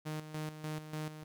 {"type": "tone with tremolo", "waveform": "sawtooth", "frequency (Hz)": 154.3, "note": "D#3", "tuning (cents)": -14, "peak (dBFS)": -33, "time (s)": [0.05, 1.24], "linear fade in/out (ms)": 20, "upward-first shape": "square", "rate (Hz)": 3.4, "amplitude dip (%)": 65, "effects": []}